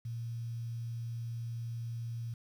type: tone with quantisation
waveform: sine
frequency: 116.54 Hz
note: A#2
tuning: in tune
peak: -36 dBFS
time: 0.05-2.34 s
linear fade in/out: 5 ms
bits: 10
effects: none